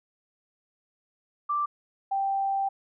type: tone pair in turn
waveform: sine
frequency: 1174.7 / 784 Hz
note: D6 / G5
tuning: 0 / 0 cents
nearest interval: perfect fifth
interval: 700 cents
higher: first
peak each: -24 dBFS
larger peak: neither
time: 1.49-1.66 / 2.11-2.69 s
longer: second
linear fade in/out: 10 ms
effects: none